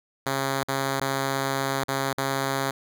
5% pulse tone with dropouts, 136.1 Hz, C#3, 31 cents flat, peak -13 dBFS, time 0.26-2.71 s, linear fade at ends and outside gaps 5 ms, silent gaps 0.634-0.684 / 1-1.012 / 1.839-1.883 / 2.131-2.179 s, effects none

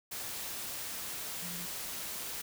sine tone in noise, 174.61 Hz, F3, in tune, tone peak -45 dBFS, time 1.42-1.66 s, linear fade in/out 10 ms, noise white, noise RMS -40 dBFS, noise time 0.11-2.42 s, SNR -8 dB, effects none

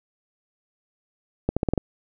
accelerating click train, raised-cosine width 2 ms, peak -8 dBFS, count 6, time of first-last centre 1.49-1.777 s, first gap 76 ms, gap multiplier 0.86, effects none

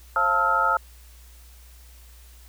sine tone cluster, 535 / 688 / 885 / 1293 / 1386 Hz, C5 / F5 / A5 / E6 / F6, +38 / -26 / +10 / -34 / -14 cents, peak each -31 / -30 / -25 / -22 / -23 dBFS, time 0.16-0.77 s, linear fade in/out 2 ms, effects added 60 Hz sine -46 dBFS peak until 2.48 s + white hiss -54 dBFS RMS until 2.48 s

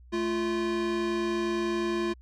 square tone pair together, 217.7 / 345.8 Hz, A3 / F4, -18 / -17 cents, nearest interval minor sixth, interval 801 cents, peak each -34 / -28 dBFS, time 0.12-2.14 s, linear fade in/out 20 ms, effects added 61 Hz sine -49 dBFS peak until 2.21 s + low-pass 5000 Hz 12 dB/octave

